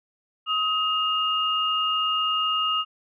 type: tone pair together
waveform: sine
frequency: 1262.4 / 2834 Hz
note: D#6 / F7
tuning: +25 / +25 cents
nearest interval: octave + major second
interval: 1400 cents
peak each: -24 dBFS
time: 0.46-2.85 s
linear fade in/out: 50 ms
effects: none